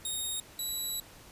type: tone pair in turn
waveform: 10% pulse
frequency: 3729 / 3922 Hz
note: A#7 / B7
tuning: 0 / -13 cents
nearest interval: minor second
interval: 87 cents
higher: second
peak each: -24 dBFS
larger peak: neither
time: 0.05-0.4 / 0.59-1 s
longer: second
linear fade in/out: 2 ms
effects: pink hiss -53 dBFS RMS until 1.31 s + resampled to 32000 Hz